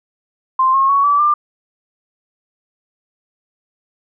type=tone with pitch steps; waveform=sine; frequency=1046.5 / 1080.9 / 1116.4 / 1153.1 / 1191.1 Hz; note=C6 / C#6 / C#6 / D6 / D6; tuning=0 / -44 / +12 / -32 / +24 cents; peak=-10 dBFS; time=0.59-1.34 s; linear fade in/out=5 ms; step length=150 ms; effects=none